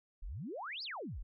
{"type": "exponential two-way sweep", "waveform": "sine", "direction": "up then down", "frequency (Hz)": [30.87, 5274, 30.87], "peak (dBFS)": -40, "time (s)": [0.22, 1.23], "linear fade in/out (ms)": 10, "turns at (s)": 0.83, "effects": []}